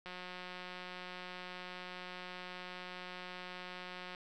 click train, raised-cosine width 0.3 ms, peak -30 dBFS, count 741, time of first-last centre 0.06-4.148 s, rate 181 Hz, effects none

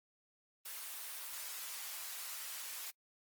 white high-pass noise, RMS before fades -45 dBFS, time 0.65-2.91 s, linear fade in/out 10 ms, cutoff 830 Hz, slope 12 dB/octave, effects noise-tail reverb RT60 0.1 s tail -24 dB re dry + Opus 24 kbps

